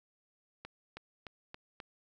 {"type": "accelerating click train", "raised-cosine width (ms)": 0.3, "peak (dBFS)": -28, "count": 5, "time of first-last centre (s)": [0.65, 1.802], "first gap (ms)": 320, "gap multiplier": 0.93, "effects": []}